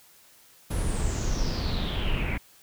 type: noise with low-pass filter sweep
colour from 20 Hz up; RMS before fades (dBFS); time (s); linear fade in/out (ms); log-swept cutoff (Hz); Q
brown; -27; 0.7-2.38; 10; 11000 to 2200; 8
effects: white hiss -56 dBFS RMS until 2.62 s